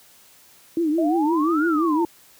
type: tone with vibrato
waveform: sine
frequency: 318.5 Hz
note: D#4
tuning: 41 cents sharp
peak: -18 dBFS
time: 0.77-2.05 s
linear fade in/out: 2 ms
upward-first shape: triangle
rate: 5.8 Hz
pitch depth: 150 cents each way
type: exponential two-way sweep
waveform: sine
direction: up then down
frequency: 617 to 1469 to 875 Hz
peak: -23 dBFS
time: 0.98-2.05 s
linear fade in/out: 5 ms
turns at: 1.65 s
effects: white hiss -52 dBFS RMS until 2.39 s + high-pass 60 Hz 12 dB/octave